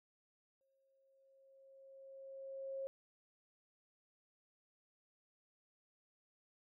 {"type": "tone with exponential growth", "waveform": "sine", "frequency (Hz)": 540, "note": "C#5", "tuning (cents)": -45, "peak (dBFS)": -39, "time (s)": [0.61, 2.87], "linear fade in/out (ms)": 0, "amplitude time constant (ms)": 490, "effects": []}